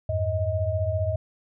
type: tone cluster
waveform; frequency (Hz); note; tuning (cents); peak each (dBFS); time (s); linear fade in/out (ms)
sine; 86.4 / 101.4 / 630; F2 / G#2 / D#5; -18 / -41 / +21; -27; 0.09-1.16; 5
effects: none